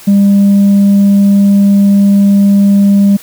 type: tone with tanh clipping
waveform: sine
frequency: 200 Hz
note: G3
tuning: 35 cents sharp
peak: -4 dBFS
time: 0.07-3.17 s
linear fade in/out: 10 ms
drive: 1 dB
effects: white hiss -34 dBFS RMS until 3.22 s